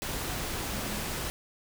sine tone in noise, 207.7 Hz, G#3, in tune, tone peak -41 dBFS, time 0.73-1.04 s, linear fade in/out 0 ms, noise pink, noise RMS -34 dBFS, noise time 0.02-1.3 s, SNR -10 dB, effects none

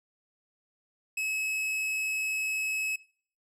45% pulse tone, 2576 Hz, E7, 41 cents flat, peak -29 dBFS, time 1.17-2.96 s, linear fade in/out 5 ms, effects noise-tail reverb RT60 0.5 s tail -22 dB re dry + low-pass 12000 Hz 12 dB/octave

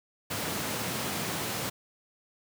pink high-pass noise, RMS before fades -33 dBFS, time 0.3-1.7 s, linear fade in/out 10 ms, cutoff 100 Hz, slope 24 dB/octave, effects none

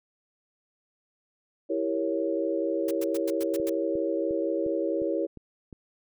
sine chord, E diminished seventh, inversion none, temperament equal with one note detuned, 329.6 / 394 / 466.2 / 554.4 Hz, E4 / G4 / Bb4 / Db5, 0 / +9 / 0 / 0 cents, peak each -29 / -32 / -32 / -30 dBFS, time 1.69-5.27 s, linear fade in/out 20 ms
white noise bursts, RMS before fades -39 dBFS, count 7, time 2.88-3.697 s, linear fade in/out 5 ms, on 31 ms, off 100 ms
click train, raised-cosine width 3 ms, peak -30 dBFS, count 7, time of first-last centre 3.6-5.728 s, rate 2.82 Hz
effects none

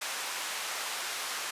pink band-pass noise, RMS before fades -36 dBFS, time 0.01-1.51 s, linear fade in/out 10 ms, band 950 to 11000 Hz, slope 12 dB/octave, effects resampled to 32000 Hz

